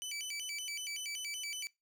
20% pulse tone with vibrato, 2634 Hz, E7, 2 cents flat, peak -33 dBFS, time 0.02-1.67 s, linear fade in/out 0 ms, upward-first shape square, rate 5.3 Hz, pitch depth 230 cents each way, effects noise-tail reverb RT60 0.2 s tail -21 dB re dry

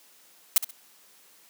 blue noise with echo, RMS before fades -18 dBFS, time 0.56-0.58 s, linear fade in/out 2 ms, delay 65 ms, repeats 2, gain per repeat -12 dB, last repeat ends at 0.71 s, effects white hiss -57 dBFS RMS until 1.49 s + high-pass 200 Hz 12 dB/octave

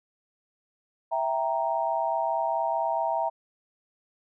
sine chord, E diminished, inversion none, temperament equal, 659.3 / 784 / 932.3 Hz, E5 / G5 / Bb5, 0 / 0 / 0 cents, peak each -28 / -30 / -28 dBFS, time 1.11-3.3 s, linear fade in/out 20 ms, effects none

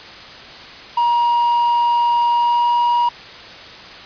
triangle tone with pitch glide, 950 to 956.1 Hz, A#5 to A#5, +33 to +44 cents, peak -11 dBFS, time 0.97-3.09 s, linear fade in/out 5 ms, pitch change +11 cents, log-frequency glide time 2.3-2.72 s, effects white hiss -36 dBFS RMS until 4.05 s + resampled to 11025 Hz

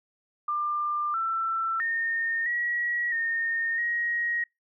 sine tone with pitch steps, 1194 / 1337 / 1832 / 1915 / 1835 / 1887 Hz, D6 / E6 / A#6 / A#6 / A#6 / A#6, +28 / +24 / -31 / +46 / -28 / +21 cents, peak -25 dBFS, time 0.48-4.44 s, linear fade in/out 5 ms, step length 660 ms, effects noise-tail reverb RT60 0.2 s tail -26 dB re dry

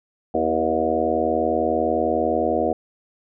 harmonic tone with a mistuned harmonic, 80 Hz, D#2, 49 cents sharp, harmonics 1 / 3 / 4 / 5 / 6 / 7 / 8 / 9, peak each -36 / -28 / -26 / -28 / -25 / -27 / -25 / -25 dBFS, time 0.34-2.73 s, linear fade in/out 5 ms, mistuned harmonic 5, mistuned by -39 cents, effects none

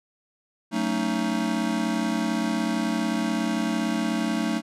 square chord, D# half-diminished seventh, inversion first, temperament just, 186.68 / 224 / 280 / 311.1 Hz, F#3 / A3 / C#4 / D#4, +16 / +31 / +18 / 0 cents, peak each -32 / -27 / -32 / -30 dBFS, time 0.71-4.62 s, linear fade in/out 50 ms, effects low-pass 9000 Hz 12 dB/octave

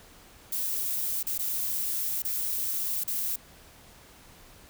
violet noise with dropouts, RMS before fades -30 dBFS, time 0.52-3.36 s, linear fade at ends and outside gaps 5 ms, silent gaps 1.23-1.267 / 1.379-1.391 / 2.222-2.248 / 3.038-3.076 s, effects pink hiss -53 dBFS RMS until 4.69 s

